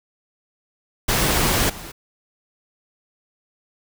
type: noise with level steps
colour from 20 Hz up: pink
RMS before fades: -19 / -36 dBFS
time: 1.08-1.92 s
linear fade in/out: 10 ms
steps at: 1.69 s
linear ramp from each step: 10 ms
effects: none